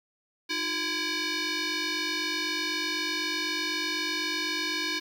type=tone with frequency modulation; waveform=sine; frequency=1020 Hz; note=C6; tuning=44 cents flat; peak=-25 dBFS; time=0.49-5 s; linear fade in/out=20 ms; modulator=664 Hz; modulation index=6.3; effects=tanh soft clip ceiling -26 dBFS + 9-bit